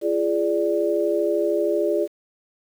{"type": "chord", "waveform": "sine", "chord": "D diminished", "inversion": "first", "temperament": "equal with one note detuned", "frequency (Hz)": [342.4, 415.3, 587.3], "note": ["F4", "Ab4", "D5"], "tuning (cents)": [-34, 0, 0], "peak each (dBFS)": -23, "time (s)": [0.01, 2.08], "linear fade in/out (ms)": 50, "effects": ["8-bit"]}